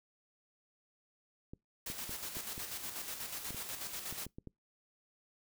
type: clicks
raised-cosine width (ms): 3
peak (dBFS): -33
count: 11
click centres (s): 1.535 / 1.901 / 2.094 / 2.369 / 2.579 / 3.506 / 3.546 / 4.126 / 4.266 / 4.385 / 4.473
type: noise with tremolo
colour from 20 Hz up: white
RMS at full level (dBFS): -41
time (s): 1.86-4.26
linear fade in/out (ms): 5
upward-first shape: square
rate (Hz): 8.2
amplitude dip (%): 45
effects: noise-tail reverb RT60 0.2 s tail -25 dB re dry